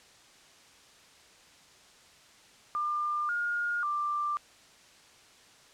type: tone with pitch steps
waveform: sine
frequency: 1198 / 1424 / 1183 Hz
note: D6 / F6 / D6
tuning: +34 / +33 / +12 cents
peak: -28 dBFS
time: 2.75-4.37 s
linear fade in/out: 0 ms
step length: 540 ms
effects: white hiss -57 dBFS RMS until 5.73 s + low-pass 7000 Hz 12 dB/octave